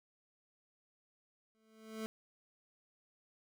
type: tone with exponential growth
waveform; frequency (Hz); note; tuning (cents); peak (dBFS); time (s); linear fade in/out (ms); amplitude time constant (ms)
25% pulse; 220; A3; 0; -33; 1.55-2.06; 0; 110
effects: none